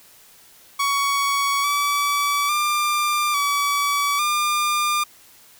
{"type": "tone with pitch steps", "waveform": "sawtooth", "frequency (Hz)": [1121, 1148, 1193, 1143, 1200], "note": ["C#6", "D6", "D6", "D6", "D6"], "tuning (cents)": [19, -40, 27, -47, 37], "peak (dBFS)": -15, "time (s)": [0.79, 5.04], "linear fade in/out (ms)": 10, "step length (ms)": 850, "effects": ["white hiss -50 dBFS RMS until 5.59 s"]}